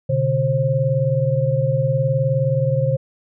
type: tone cluster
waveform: sine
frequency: 125.4 / 144.7 / 532 Hz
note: B2 / D3 / C5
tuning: +27 / -25 / +29 cents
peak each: -20 dBFS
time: 0.09-2.97 s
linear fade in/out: 10 ms
effects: none